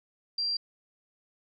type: tone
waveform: sine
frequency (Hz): 4736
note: D8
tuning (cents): +14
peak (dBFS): -27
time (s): 0.38-0.57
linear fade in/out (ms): 5
effects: none